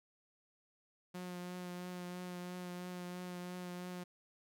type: tone with vibrato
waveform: sawtooth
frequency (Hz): 179.2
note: F3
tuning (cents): +45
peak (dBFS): -39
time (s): 1.14-4.04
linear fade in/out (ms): 10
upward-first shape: triangle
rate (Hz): 3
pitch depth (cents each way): 19
effects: none